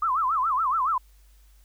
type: tone with vibrato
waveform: sine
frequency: 1161 Hz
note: D6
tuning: 20 cents flat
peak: -21 dBFS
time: 0.02-0.98 s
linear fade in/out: 5 ms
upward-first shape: sine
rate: 7.1 Hz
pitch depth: 260 cents each way
effects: added 50 Hz sine -52 dBFS peak until 1.64 s + white hiss -64 dBFS RMS until 1.64 s